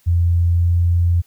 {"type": "tone with pitch glide", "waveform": "sine", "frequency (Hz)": [85.9, 86.45], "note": ["F2", "F2"], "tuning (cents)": [-28, -17], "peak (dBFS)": -12, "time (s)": [0.06, 1.22], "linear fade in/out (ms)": 20, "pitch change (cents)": 11, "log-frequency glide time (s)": [0.5, 0.72], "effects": ["white hiss -57 dBFS RMS until 1.26 s"]}